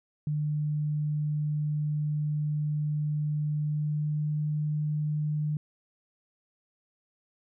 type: tone with pitch glide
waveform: sine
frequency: 150 to 150.96 Hz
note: D3 to D3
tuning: +37 to +48 cents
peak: -26 dBFS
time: 0.27-5.57 s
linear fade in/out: 2 ms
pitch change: +11 cents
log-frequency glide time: 3.64-4.39 s
effects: none